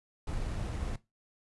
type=noise with sample-and-hold; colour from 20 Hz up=brown; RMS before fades=-35 dBFS; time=0.27-0.96 s; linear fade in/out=5 ms; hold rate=8820 Hz; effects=noise-tail reverb RT60 0.2 s tail -17 dB re dry + resampled to 24000 Hz